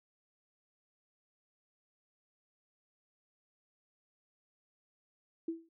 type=tone with exponential decay; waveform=sine; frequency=329.5 Hz; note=E4; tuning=1 cent flat; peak=-30 dBFS; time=5.48-5.69 s; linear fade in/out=5 ms; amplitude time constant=45 ms; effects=noise-tail reverb RT60 0.1 s tail -24 dB re dry